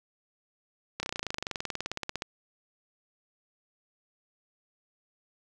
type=slowing click train; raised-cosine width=0.2 ms; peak=-15 dBFS; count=28; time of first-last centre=1-2.221 s; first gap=30 ms; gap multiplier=1.03; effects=none